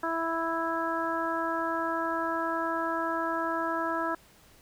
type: harmonic tone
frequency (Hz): 329.6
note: E4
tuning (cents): 0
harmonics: 1 / 2 / 3 / 4 / 5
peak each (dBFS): -34 / -34 / -33 / -33 / -36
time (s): 0.03-4.15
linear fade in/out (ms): 5
effects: pink hiss -58 dBFS RMS until 4.61 s